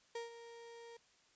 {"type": "tone with ADSR envelope", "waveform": "35% pulse", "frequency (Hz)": 466.2, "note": "A#4", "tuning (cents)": 0, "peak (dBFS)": -38, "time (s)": [0.15, 0.97], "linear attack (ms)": 5, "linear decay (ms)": 140, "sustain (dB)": -12, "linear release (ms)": 5, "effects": ["white hiss -70 dBFS RMS until 1.35 s", "resampled to 16000 Hz"]}